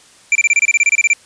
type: tone bursts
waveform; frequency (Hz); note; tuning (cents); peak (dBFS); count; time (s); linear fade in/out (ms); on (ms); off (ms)
square; 2355; D7; +4; -9; 14; 0.32-1.133; 2; 33; 27
effects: white hiss -46 dBFS RMS until 1.25 s + resampled to 22050 Hz